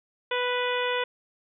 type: harmonic tone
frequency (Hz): 493.9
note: B4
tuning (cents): 0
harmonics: 1 / 2 / 3 / 4 / 5 / 6 / 7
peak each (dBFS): -28 / -31 / -33 / -34 / -35 / -36 / -36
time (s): 0.31-1.04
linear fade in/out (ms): 5
effects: none